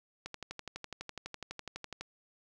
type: click train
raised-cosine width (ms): 0.2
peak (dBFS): -23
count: 22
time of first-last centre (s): 0.26-2.01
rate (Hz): 12
effects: none